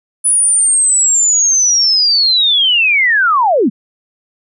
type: linear sweep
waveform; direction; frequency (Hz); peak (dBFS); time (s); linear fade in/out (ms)
sine; down; 9956 to 174.61; -8; 0.24-3.7; 20
effects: none